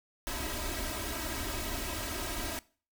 pink noise with comb filter, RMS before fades -36 dBFS, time 0.27-2.59 s, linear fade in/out 0 ms, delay 3.1 ms, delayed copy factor +1, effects noise-tail reverb RT60 0.4 s tail -21 dB re dry

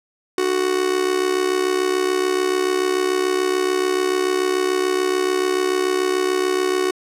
45% pulse tone with amplitude modulation, 370.4 Hz, F#4, 2 cents sharp, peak -14 dBFS, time 0.38-6.91 s, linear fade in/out 2 ms, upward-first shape sine, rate 66.9 Hz, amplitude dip 75%, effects low-pass 11000 Hz 12 dB/octave

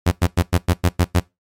sawtooth tone bursts, 88.3 Hz, F2, 20 cents sharp, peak -8 dBFS, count 8, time 0.06-1.2 s, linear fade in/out 10 ms, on 55 ms, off 100 ms, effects noise-tail reverb RT60 0.2 s tail -21 dB re dry + MP3 64 kbps

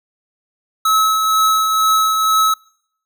square tone with tremolo, 1293 Hz, E6, 34 cents flat, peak -11 dBFS, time 0.85-2.54 s, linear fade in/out 5 ms, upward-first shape triangle, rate 2.1 Hz, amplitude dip 40%, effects noise-tail reverb RT60 0.7 s tail -26 dB re dry

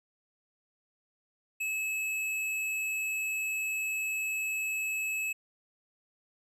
square tone, 2590 Hz, E7, 31 cents flat, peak -31 dBFS, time 1.6-5.33 s, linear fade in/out 10 ms, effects resampled to 32000 Hz

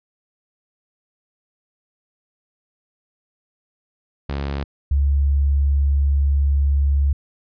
sawtooth / sine tone pair in turn, 69.9 / 70.25 Hz, C#2 / C#2, +15 / +24 cents, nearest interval unison, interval 9 cents, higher second, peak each -19 / -14 dBFS, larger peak second, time 4.29-4.64 / 4.91-7.13 s, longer second, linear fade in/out 5 ms, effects resampled to 11025 Hz

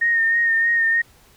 sine tone with vibrato, 1842 Hz, A#6, 21 cents flat, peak -15 dBFS, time 0.01-1.02 s, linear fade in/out 10 ms, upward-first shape sine, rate 3.2 Hz, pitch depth 28 cents each way, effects pink hiss -53 dBFS RMS until 1.36 s

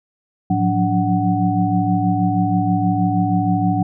sine tone cluster, 108.6 / 176.7 / 183 / 288.8 / 744 Hz, A2 / F3 / F#3 / D4 / F#5, -22 / +21 / -19 / -29 / +9 cents, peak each -21 dBFS, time 0.5-3.83 s, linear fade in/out 5 ms, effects none

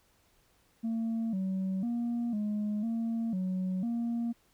sine tone with pitch steps, 226.7 / 189.6 / 236.8 / 209.5 / 228.5 / 185.6 / 234.3 Hz, A#3 / F#3 / A#3 / G#3 / A#3 / F#3 / A#3, -48 / +43 / +27 / +15 / -34 / +6 / +9 cents, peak -27 dBFS, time 0.83-4.33 s, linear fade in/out 20 ms, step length 500 ms, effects tanh soft clip ceiling -28 dBFS + pink hiss -68 dBFS RMS until 4.53 s

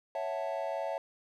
triangle chord, F# minor seventh, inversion second, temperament equal, 554.4 / 659.3 / 740 / 880 Hz, C#5 / E5 / F#5 / A5, 0 / 0 / 0 / 0 cents, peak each -35 / -34 / -39 / -38 dBFS, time 0.15-0.98 s, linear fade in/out 2 ms, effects none

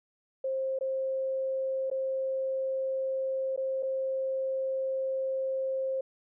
sine tone with dropouts, 530 Hz, C5, 22 cents sharp, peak -28 dBFS, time 0.44-6.01 s, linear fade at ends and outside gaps 5 ms, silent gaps 0.789-0.809 / 1.901-1.913 / 3.563-3.575 / 3.826-3.83 s, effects none

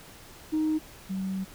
sine tone pair in turn, 311.1 / 190.74 Hz, D#4 / G3, 0 / -47 cents, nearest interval minor sixth, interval 847 cents, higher first, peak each -22 / -28 dBFS, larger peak first, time 0.52-0.79 / 1.09-1.45 s, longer second, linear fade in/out 20 ms, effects tanh soft clip ceiling -20 dBFS + pink hiss -49 dBFS RMS until 1.54 s

